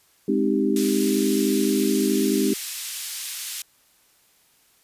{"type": "chord", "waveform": "sine", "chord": "Ab major seventh", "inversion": "none", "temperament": "equal", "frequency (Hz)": [207.7, 261.6, 311.1, 392], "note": ["Ab3", "C4", "Eb4", "G4"], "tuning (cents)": [0, 0, 0, 0], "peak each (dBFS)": -24, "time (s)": [0.28, 2.54], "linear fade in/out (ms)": 5}
{"type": "band-pass noise", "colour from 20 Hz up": "white", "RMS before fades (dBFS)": -32, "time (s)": [0.76, 3.62], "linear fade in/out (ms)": 2, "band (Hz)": [2400, 13000], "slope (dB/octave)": 12}
{"effects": ["white hiss -60 dBFS RMS until 4.83 s", "resampled to 32000 Hz"]}